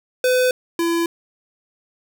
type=tone pair in turn; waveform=square; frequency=505 / 337 Hz; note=B4 / E4; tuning=+39 / +38 cents; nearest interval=perfect fifth; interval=701 cents; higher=first; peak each=-15 / -18 dBFS; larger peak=first; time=0.24-0.51 / 0.79-1.06 s; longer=neither; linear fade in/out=2 ms; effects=none